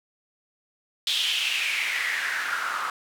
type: noise with band-pass filter sweep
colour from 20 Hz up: white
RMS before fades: -27 dBFS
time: 1.07-2.9 s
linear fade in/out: 2 ms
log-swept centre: 3500 to 1200 Hz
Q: 5.1
effects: none